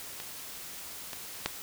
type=clicks; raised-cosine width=0.2 ms; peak=-22 / -21 / -10 dBFS; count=3; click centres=0.201 / 1.132 / 1.46 s; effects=white hiss -43 dBFS RMS until 1.62 s